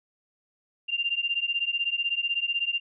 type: beating tone pair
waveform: sine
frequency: 2780 / 2796 Hz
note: F7 / F7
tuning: -9 / +1 cents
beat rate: 16 Hz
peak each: -28 / -28 dBFS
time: 0.88-2.8 s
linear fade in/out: 20 ms
effects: none